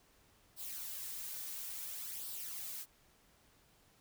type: noise with flanger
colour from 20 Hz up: blue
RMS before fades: -44 dBFS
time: 0.56-2.86 s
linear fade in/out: 50 ms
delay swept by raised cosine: 0.22 to 3.42 ms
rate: 0.58 Hz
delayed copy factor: +0.55
effects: pink hiss -68 dBFS RMS until 4 s